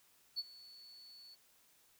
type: tone with ADSR envelope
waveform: sine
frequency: 4439 Hz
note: C#8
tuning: 2 cents sharp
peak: -32 dBFS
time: 0.36-1.36 s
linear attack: 29 ms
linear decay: 33 ms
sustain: -22 dB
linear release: 28 ms
effects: tanh soft clip ceiling -33 dBFS + white hiss -69 dBFS RMS until 1.99 s